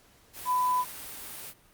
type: tone in noise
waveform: sine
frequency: 1000 Hz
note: B5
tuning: 21 cents sharp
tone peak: -23 dBFS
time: 0.45-0.85 s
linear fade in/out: 50 ms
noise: white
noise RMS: -41 dBFS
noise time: 0.33-1.54 s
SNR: +15 dB
effects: pink hiss -60 dBFS RMS until 1.73 s + Opus 48 kbps